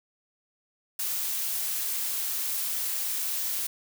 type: noise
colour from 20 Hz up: blue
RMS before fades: -30 dBFS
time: 0.99-3.67 s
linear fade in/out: 5 ms
effects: none